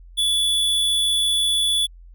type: tone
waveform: square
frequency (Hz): 3439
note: A7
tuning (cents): -40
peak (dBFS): -18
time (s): 0.17-1.87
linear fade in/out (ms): 20
effects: added 43 Hz sine -41 dBFS peak until 2.14 s